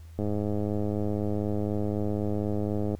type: click train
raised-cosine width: 2 ms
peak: -17 dBFS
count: 288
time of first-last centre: 0.19-2.95 s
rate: 104 Hz
effects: added 81 Hz sine -43 dBFS peak until 2.99 s + pink hiss -61 dBFS RMS until 2.99 s